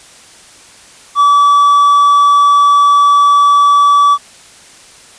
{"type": "tone", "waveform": "triangle", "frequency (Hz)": 1150, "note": "D6", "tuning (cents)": -37, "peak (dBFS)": -3, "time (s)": [1.15, 4.18], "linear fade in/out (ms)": 50, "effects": ["white hiss -39 dBFS RMS until 5.18 s", "resampled to 22050 Hz"]}